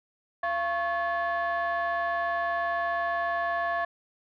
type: tone cluster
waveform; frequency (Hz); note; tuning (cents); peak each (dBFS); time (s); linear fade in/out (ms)
sine; 686 / 1100 / 1721; F5 / C#6 / A6; -31 / -14 / -39; -27 / -30 / -30; 0.43-3.85; 5
effects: tanh soft clip ceiling -21 dBFS